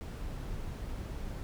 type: noise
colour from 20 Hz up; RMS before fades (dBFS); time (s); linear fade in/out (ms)
brown; -39; 0.01-1.43; 0
effects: none